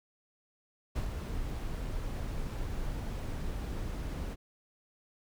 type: noise with ADSR envelope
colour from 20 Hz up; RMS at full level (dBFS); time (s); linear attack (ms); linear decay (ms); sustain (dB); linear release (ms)
brown; -31; 0.95-4.36; 16; 90; -5; 33
effects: none